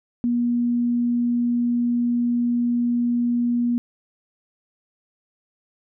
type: tone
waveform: sine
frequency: 240 Hz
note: B3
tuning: 49 cents flat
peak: -18 dBFS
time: 0.24-3.78 s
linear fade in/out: 0 ms
effects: none